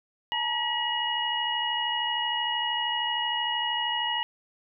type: tone cluster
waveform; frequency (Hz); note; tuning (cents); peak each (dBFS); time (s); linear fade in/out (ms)
sine; 869 / 942 / 1922 / 2895; A5 / A#5 / B6 / F#7; -22 / +18 / -48 / -38; -34 / -32 / -33 / -28; 0.32-4.23; 0
effects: none